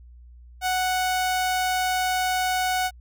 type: tone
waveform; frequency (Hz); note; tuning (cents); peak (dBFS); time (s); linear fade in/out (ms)
sawtooth; 740; F#5; 0; -18; 0.61-2.91; 50
effects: added 60 Hz sine -44 dBFS peak until 3 s